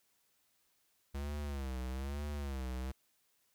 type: tone with vibrato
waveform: square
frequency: 68.4 Hz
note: C#2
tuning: 23 cents flat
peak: -38 dBFS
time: 1.14-2.92 s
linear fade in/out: 10 ms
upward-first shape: sine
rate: 1.1 Hz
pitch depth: 130 cents each way
effects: white hiss -75 dBFS RMS until 3.54 s